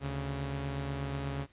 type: tone pair together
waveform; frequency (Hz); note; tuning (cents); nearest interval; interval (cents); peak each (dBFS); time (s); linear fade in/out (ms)
sawtooth; 73.42 / 138.59; D2 / C#3; 0 / 0; major seventh; 1100; -35 / -31; 0-1.47; 50
effects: pink hiss -65 dBFS RMS until 1.52 s + resampled to 8000 Hz